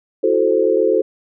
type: chord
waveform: sine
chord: F# half-diminished seventh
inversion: third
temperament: equal with one note detuned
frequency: 329.6 / 370 / 438.2 / 523.3 Hz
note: E4 / F#4 / A4 / C5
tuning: 0 / 0 / -7 / 0 cents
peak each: -21 / -18 / -16 / -18 dBFS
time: 0.23-1.02 s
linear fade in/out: 10 ms
effects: none